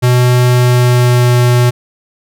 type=tone with pitch glide; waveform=square; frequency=124 to 122.58 Hz; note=B2 to B2; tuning=+7 to -13 cents; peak=-7 dBFS; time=0.02-1.71 s; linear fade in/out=20 ms; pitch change=-20 cents; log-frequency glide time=0.47-1.4 s; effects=none